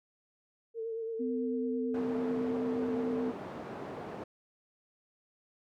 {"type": "tone with vibrato", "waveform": "sine", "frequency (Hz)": 451.9, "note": "A4", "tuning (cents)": 46, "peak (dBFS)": -34, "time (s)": [0.74, 3.34], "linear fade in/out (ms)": 50, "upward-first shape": "sine", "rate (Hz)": 9, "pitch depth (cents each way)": 33}
{"type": "tone", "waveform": "sine", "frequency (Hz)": 253.4, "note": "B3", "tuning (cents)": 45, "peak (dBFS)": -32, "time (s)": [1.19, 3.32], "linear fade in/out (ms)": 20}
{"type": "band-pass noise", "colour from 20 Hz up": "white", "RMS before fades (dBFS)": -42, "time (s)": [1.94, 4.24], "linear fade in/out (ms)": 5, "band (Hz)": [140, 640], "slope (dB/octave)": 12}
{"effects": []}